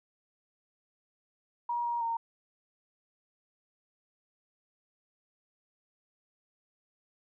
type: tone with pitch steps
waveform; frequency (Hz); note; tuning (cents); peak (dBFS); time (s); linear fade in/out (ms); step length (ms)
sine; 953 / 947 / 921; A#5 / A#5 / A#5; +38 / +27 / -21; -29; 1.69-2.17; 5; 160
effects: none